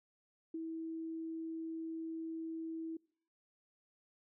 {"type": "tone with ADSR envelope", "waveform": "sine", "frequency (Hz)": 324.9, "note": "E4", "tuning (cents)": -25, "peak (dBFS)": -37, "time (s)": [0.54, 2.97], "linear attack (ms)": 5, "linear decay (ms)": 26, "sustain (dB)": -2, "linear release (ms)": 5, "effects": ["noise-tail reverb RT60 0.6 s tail -26 dB re dry"]}